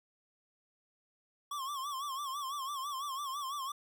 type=tone with vibrato; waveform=square; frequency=1108.7 Hz; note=C#6; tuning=in tune; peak=-37 dBFS; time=1.51-3.72 s; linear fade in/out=5 ms; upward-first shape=sine; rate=6 Hz; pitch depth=110 cents each way; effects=none

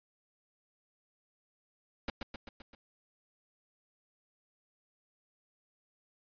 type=noise with echo; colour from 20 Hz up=pink; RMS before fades=-35 dBFS; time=2.08-2.1 s; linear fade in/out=2 ms; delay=130 ms; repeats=5; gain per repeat=-4 dB; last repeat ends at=2.75 s; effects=resampled to 11025 Hz

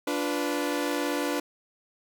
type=chord; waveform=sawtooth; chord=B diminished; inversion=first; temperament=equal with one note detuned; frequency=291.1 / 349.2 / 493.9 Hz; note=D4 / F4 / B4; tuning=-15 / 0 / 0 cents; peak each=-25 / -29 / -28 dBFS; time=0.07-1.4 s; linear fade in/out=5 ms; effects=none

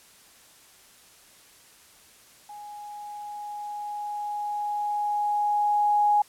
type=tone with level ramp; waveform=sine; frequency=830.6 Hz; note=G#5; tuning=in tune; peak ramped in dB=-39 to -17 dBFS; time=2.49-6.22 s; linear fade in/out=5 ms; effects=white hiss -54 dBFS RMS until 6.28 s + low-pass 12000 Hz 12 dB/octave

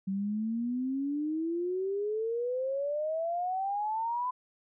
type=exponential sweep; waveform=sine; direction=up; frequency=190 to 1014 Hz; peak=-29 dBFS; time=0.07-4.31 s; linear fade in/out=10 ms; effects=none

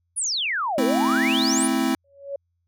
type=exponential two-way sweep; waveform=sine; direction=down then up; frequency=10548 to 440 to 10548 Hz; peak=-22 dBFS; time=0.16-1.68 s; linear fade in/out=20 ms; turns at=0.84 s
type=chord; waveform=square; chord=A minor; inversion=none; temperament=equal; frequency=220 / 261.6 / 329.6 Hz; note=A3 / C4 / E4; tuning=0 / 0 / 0 cents; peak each=-27 / -23 / -26 dBFS; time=0.78-1.95 s; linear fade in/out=2 ms
type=tone with exponential growth; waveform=sine; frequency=559 Hz; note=C#5; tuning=14 cents sharp; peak=-24 dBFS; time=2.04-2.36 s; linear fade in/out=5 ms; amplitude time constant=68 ms
effects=added 86 Hz sine -69 dBFS peak until 2.67 s

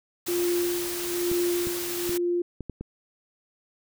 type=noise; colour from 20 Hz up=white; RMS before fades=-33 dBFS; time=0.26-2.18 s; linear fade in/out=10 ms
type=tone with tremolo; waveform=sine; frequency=349.9 Hz; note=F4; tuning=3 cents sharp; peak=-22 dBFS; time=0.28-2.42 s; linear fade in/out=5 ms; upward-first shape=sine; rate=1.1 Hz; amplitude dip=70%
type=clicks; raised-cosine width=3 ms; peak=-21 dBFS; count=6; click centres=1.316 / 1.671 / 2.094 / 2.607 / 2.697 / 2.81 s
effects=none

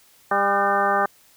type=harmonic tone with a mistuned harmonic; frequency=200 Hz; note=G3; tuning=35 cents sharp; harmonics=1 / 2 / 3 / 4 / 5 / 6 / 7 / 8 / 9; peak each=-33 / -28 / -26 / -22 / -31 / -22 / -34 / -26 / -32 dBFS; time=0.31-1.06 s; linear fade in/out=5 ms; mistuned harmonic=8; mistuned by=-69 cents; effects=white hiss -55 dBFS RMS until 1.36 s

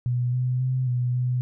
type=tone with pitch steps; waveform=sine; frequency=123 / 126.1 / 128.9 / 123.6 / 125.1 Hz; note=B2 / B2 / C3 / B2 / B2; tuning=-7 / +36 / -26 / +2 / +23 cents; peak=-21 dBFS; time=0.06-1.41 s; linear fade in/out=0 ms; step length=270 ms; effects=none

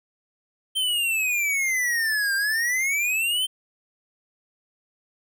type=exponential two-way sweep; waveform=square; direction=down then up; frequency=3136 to 1579 to 3136 Hz; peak=-22 dBFS; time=0.75-3.47 s; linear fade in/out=20 ms; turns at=2.35 s; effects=none

